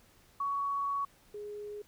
sine tone pair in turn, 1121 / 415.6 Hz, C#6 / G#4, +19 / +1 cents, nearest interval octave + perfect fourth, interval 1718 cents, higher first, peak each -30 / -39 dBFS, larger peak first, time 0.4-1.05 / 1.34-1.82 s, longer first, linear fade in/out 5 ms, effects pink hiss -63 dBFS RMS until 1.87 s

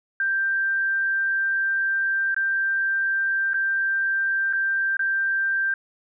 sine tone with dropouts, 1576 Hz, G6, 9 cents sharp, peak -20 dBFS, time 0.2-5.74 s, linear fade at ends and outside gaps 2 ms, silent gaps 2.345-2.364 / 3.534-3.542 / 4.528-4.533 / 4.969-4.993 s, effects none

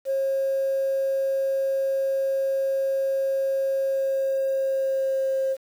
sine tone with pitch glide, 540 to 533.5 Hz, C#5 to C5, -45 to +34 cents, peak -20 dBFS, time 0.05-5.57 s, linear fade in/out 50 ms, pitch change -21 cents, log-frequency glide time 3.92-5.43 s, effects tanh soft clip ceiling -18 dBFS + 8-bit

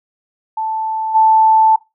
sine tone with level steps, 880 Hz, A5, in tune, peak -17 / -7 dBFS, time 0.57-1.76 s, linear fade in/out 5 ms, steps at 1.14 s, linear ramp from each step 20 ms, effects noise-tail reverb RT60 0.2 s tail -20 dB re dry

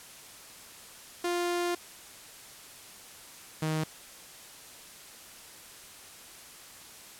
sawtooth tone pair in turn, 350 / 156.72 Hz, F4 / D#3, +4 / +13 cents, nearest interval octave + major second, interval 1391 cents, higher first, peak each -24 dBFS, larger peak neither, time 1.24-1.75 / 3.62-3.84 s, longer first, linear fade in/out 5 ms, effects white hiss -49 dBFS RMS until 7.19 s + low-pass 12000 Hz 12 dB/octave

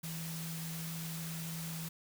sine tone in noise, 163.8 Hz, E3, 11 cents flat, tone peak -40 dBFS, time 0.03-1.89 s, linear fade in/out 10 ms, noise white, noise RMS -45 dBFS, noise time 0.03-1.89 s, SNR +2 dB, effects none

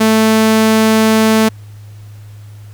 sawtooth tone, 220 Hz, A3, in tune, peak -4 dBFS, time 0-1.49 s, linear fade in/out 10 ms, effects added 104 Hz sine -31 dBFS peak until 2.73 s + pink hiss -48 dBFS RMS until 2.73 s

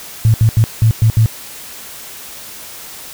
sine tone bursts at uneven times, 111.6 Hz, A2, 25 cents sharp, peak -6 dBFS, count 6, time 0.25-0.34 / 0.41-0.49 / 0.57-0.64 / 0.82-0.91 / 1.02-1.1 / 1.17-1.26 s, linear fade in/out 0 ms, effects white hiss -32 dBFS RMS until 3.13 s

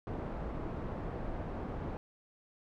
pink low-pass noise, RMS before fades -39 dBFS, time 0.07-1.97 s, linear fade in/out 0 ms, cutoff 890 Hz, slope 12 dB/octave, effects none

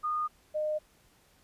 sine tone pair in turn, 1226 / 611.2 Hz, D#6 / D#5, -26 / -31 cents, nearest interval octave, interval 1205 cents, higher first, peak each -28 dBFS, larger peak neither, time 0.03-0.28 / 0.54-0.79 s, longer neither, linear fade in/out 20 ms, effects pink hiss -64 dBFS RMS until 1.43 s + resampled to 32000 Hz

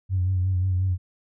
sine tone with vibrato, 92.5 Hz, F#2, in tune, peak -19 dBFS, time 0.09-0.98 s, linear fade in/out 50 ms, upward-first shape sine, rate 5.6 Hz, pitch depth 47 cents each way, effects tanh soft clip ceiling -15 dBFS

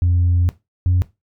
sine tone pair in turn, 87.7 / 89.85 Hz, F2 / F2, +8 / +50 cents, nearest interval unison, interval 42 cents, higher second, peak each -11 dBFS, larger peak neither, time 0.02-0.49 / 0.86-1.02 s, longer first, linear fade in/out 0 ms, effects noise-tail reverb RT60 0.2 s tail -17 dB re dry + tanh soft clip ceiling -10 dBFS

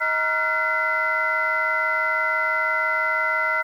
sine tone cluster, 632 / 942 / 1378 / 1484 / 2028 Hz, D#5 / A#5 / F6 / F#6 / B6, +27 / +18 / -24 / +5 / +45 cents, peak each -29 / -29 / -23 / -28 / -23 dBFS, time 0-3.63 s, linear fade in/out 20 ms, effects tanh soft clip ceiling -11 dBFS + 9-bit

